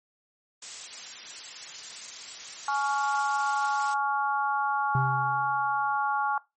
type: noise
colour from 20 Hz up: blue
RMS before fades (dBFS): -35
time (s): 0.62-3.94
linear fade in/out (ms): 5
type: harmonic tone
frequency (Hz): 280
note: C#4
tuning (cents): +18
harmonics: 3 / 4 / 5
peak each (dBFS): -27 / -29 / -31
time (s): 2.68-6.38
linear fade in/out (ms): 2
type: tone with exponential decay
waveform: triangle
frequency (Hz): 132.5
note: C3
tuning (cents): +22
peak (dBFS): -20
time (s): 4.95-5.97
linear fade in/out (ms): 2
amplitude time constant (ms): 220
effects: noise-tail reverb RT60 0.2 s tail -19 dB re dry + MP3 32 kbps